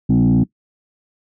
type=tone with frequency modulation; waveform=sine; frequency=196 Hz; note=G3; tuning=in tune; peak=-9 dBFS; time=0.09-0.44 s; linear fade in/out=10 ms; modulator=58.3 Hz; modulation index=1.5; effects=noise-tail reverb RT60 0.1 s tail -19 dB re dry + tanh soft clip ceiling -8 dBFS